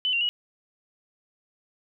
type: tone with pitch steps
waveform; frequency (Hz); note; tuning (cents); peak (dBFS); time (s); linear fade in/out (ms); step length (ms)
sine; 3011 / 2767 / 2912; F#7 / F7 / F#7; +30 / -17 / -28; -22; 0.05-0.29; 0; 80
effects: none